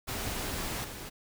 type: noise with level steps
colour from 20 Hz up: pink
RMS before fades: -35 / -42 dBFS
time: 0.07-1.1 s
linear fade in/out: 20 ms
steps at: 0.84 s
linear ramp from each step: 5 ms
effects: none